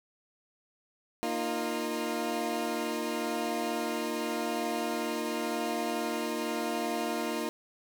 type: chord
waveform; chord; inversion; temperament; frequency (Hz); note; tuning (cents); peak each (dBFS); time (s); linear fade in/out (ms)
20% pulse; Bb suspended fourth; none; equal with one note detuned; 233.1 / 307 / 349.2; Bb3 / Eb4 / F4; 0 / -23 / 0; -30; 1.23-7.49; 0
effects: none